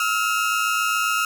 30% pulse tone pair together, 1289.4 / 1396.9 Hz, E6 / F6, -39 / 0 cents, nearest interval minor second, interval 139 cents, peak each -20 dBFS, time 0-1.25 s, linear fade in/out 2 ms, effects none

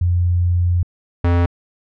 sine / square tone pair in turn, 88 / 86.74 Hz, F2 / F2, +14 / -11 cents, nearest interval unison, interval 25 cents, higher first, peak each -13 dBFS, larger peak neither, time 0.01-0.83 / 1.24-1.46 s, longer first, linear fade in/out 5 ms, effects low-pass 2000 Hz 12 dB/octave

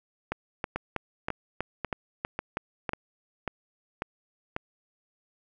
two click trains, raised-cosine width 0.5 ms, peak -14 / -15 dBFS, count 9 / 8, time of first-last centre 0.32-2.892 / 0.76-4.564 s, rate 3.11 / 1.84 Hz, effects none

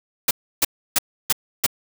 white noise bursts, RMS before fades -17 dBFS, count 5, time 0.28-1.665 s, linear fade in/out 5 ms, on 29 ms, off 310 ms, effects none

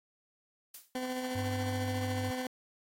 blue noise with exponential decay, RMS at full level -42 dBFS, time 0.74-0.96 s, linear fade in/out 5 ms, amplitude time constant 46 ms
20% pulse tone with tremolo, 254.6 Hz, C4, 47 cents flat, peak -28 dBFS, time 0.95-2.47 s, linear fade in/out 2 ms, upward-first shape sine, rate 14 Hz, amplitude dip 30%
triangle tone, 100 Hz, G2, 35 cents sharp, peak -32 dBFS, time 1.35-2.31 s, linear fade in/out 5 ms
effects AAC 48 kbps

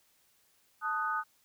sine chord, D# diminished, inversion second, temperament equal with one note detuned, 880 / 1244.5 / 1491.1 Hz, A5 / D#6 / F#6, 0 / 0 / +13 cents, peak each -37 / -32 / -35 dBFS, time 0.81-1.24 s, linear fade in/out 50 ms, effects white hiss -69 dBFS RMS until 1.44 s

